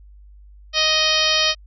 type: harmonic tone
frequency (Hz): 624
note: D#5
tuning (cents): +5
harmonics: 1 / 2 / 3 / 4 / 5 / 6 / 7 / 8 / 9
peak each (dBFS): -26 / -27 / -26 / -24 / -21 / -24 / -24 / -24 / -26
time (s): 0.73-1.55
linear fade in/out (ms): 50
effects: added 50 Hz sine -42 dBFS peak until 1.66 s